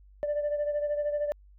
sine beating tone pair, 587.3 / 600.3 Hz, D5 / D5, 0 / +38 cents, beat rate 13 Hz, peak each -26 / -33 dBFS, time 0.23-1.32 s, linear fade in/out 0 ms, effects tanh soft clip ceiling -23 dBFS + added 49 Hz sine -52 dBFS peak until 1.58 s

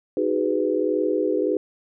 sine chord, G# minor seventh, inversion second, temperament just, 311.5 / 373.8 / 415.3 / 498.4 Hz, D#4 / F#4 / G#4 / B4, +2 / +18 / 0 / +16 cents, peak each -25 dBFS, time 0.17-1.57 s, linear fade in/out 2 ms, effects none

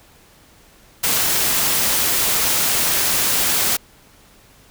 white noise, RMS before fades -18 dBFS, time 1.03-3.77 s, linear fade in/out 10 ms, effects pink hiss -50 dBFS RMS until 4.7 s

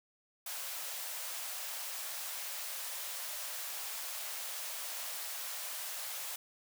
white high-pass noise, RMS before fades -41 dBFS, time 0.46-6.36 s, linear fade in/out 5 ms, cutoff 520 Hz, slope 48 dB/octave, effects none

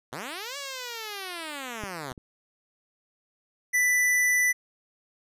5% pulse linear two-way sweep, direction up then down, 110 to 573 to 120.2 Hz, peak -23 dBFS, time 0.12-2.13 s, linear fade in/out 10 ms, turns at 0.57 s
clicks, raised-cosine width 3 ms, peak -23 / -31 / -32 dBFS, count 3, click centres 1.837 / 2.118 / 2.178 s
square tone, 1984 Hz, B6, 7 cents sharp, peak -21 dBFS, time 3.73-4.53 s, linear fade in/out 20 ms
effects resampled to 32000 Hz

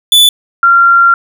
45% pulse / sine tone pair in turn, 3477 / 1379.8 Hz, A7 / F6, -21 / -21 cents, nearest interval octave + major third, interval 1600 cents, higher first, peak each -3 dBFS, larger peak neither, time 0.12-0.29 / 0.63-1.14 s, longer second, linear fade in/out 2 ms, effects none

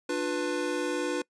square chord, B diminished, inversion first, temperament just, 296.3 / 355.6 / 493.9 Hz, D4 / F4 / B4, +15 / +31 / 0 cents, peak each -33 dBFS, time 0.09-1.22 s, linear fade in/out 5 ms, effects noise-tail reverb RT60 0.1 s tail -23 dB re dry + resampled to 22050 Hz

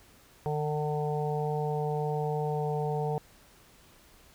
harmonic tone, 150.1 Hz, D3, 38 cents sharp, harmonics 1 / 3 / 4 / 5 / 6, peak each -31 / -32 / -43 / -35 / -40 dBFS, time 0.46-3.18 s, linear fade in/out 0 ms, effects pink hiss -58 dBFS RMS until 4.34 s

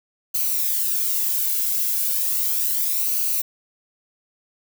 violet noise with flanger, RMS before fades -22 dBFS, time 0.34-3.42 s, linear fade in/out 10 ms, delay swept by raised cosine 0.56 to 1.66 ms, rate 0.35 Hz, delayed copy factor -0.55, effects none

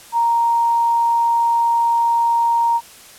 sine tone, 932.3 Hz, A#5, in tune, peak -13 dBFS, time 0.12-2.81 s, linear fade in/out 50 ms, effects white hiss -42 dBFS RMS until 3.18 s + low-pass 12000 Hz 12 dB/octave

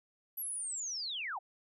sine linear sweep, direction down, 11840 to 666 Hz, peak -36 dBFS, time 0.37-1.39 s, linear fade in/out 10 ms, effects none

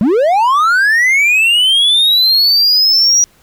triangle linear sweep, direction up, 186.4 to 5800 Hz, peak -6 dBFS, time 0.01-3.24 s, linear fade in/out 0 ms, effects pink hiss -50 dBFS RMS until 3.42 s

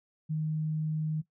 sine tone, 155.56 Hz, D#3, in tune, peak -28 dBFS, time 0.29-1.22 s, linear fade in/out 20 ms, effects noise-tail reverb RT60 0.1 s tail -17 dB re dry

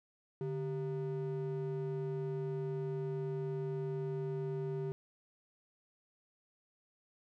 triangle ring-modulated tone, 269.2 Hz, C4, 49 cents sharp, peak -30 dBFS, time 0.41-4.92 s, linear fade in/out 0 ms, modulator 122 Hz, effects none

